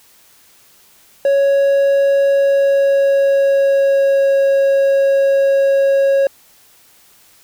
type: tone with pitch glide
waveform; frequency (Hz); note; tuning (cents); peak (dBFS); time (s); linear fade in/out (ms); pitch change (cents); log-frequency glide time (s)
triangle; 555 to 548.9; C#5 to C#5; +2 to -17; -8; 1.25-6.27; 2; -19; 2.28-4.39
effects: white hiss -49 dBFS RMS until 7.43 s